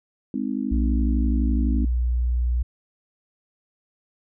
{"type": "chord", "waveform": "sine", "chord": "Ab major", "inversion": "none", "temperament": "just", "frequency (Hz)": [207.7, 259.6, 311.5], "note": ["Ab3", "C4", "Eb4"], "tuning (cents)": [0, -13, 2], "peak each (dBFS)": [-28, -26, -31], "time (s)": [0.34, 1.85], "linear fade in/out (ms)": 2}
{"type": "tone", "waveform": "sine", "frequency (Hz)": 60.6, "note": "B1", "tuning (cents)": -32, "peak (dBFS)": -19, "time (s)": [0.71, 2.63], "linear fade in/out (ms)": 10}
{"effects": []}